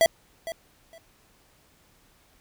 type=tone with echo; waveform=square; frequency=660 Hz; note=E5; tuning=2 cents sharp; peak=-16 dBFS; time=0.01-0.06 s; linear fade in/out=0 ms; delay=460 ms; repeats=2; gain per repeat=-15 dB; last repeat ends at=0.98 s; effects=pink hiss -61 dBFS RMS until 2.4 s